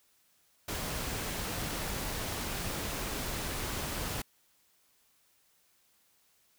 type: noise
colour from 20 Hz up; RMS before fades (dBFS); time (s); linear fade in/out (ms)
pink; -36; 0.68-4.22; 5
effects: white hiss -69 dBFS RMS until 6.58 s